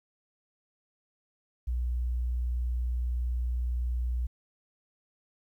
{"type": "tone", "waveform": "sine", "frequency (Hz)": 60.8, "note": "B1", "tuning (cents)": -26, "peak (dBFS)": -27, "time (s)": [1.67, 4.27], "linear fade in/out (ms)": 10, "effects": ["11-bit"]}